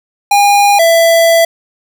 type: tone pair in turn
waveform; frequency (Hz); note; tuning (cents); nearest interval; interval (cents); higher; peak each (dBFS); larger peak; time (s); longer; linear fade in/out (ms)
square; 812 / 665.7; G#5 / E5; -39 / +17; minor third; 344; first; -6; neither; 0.31-0.79 / 0.79-1.45; second; 5
effects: none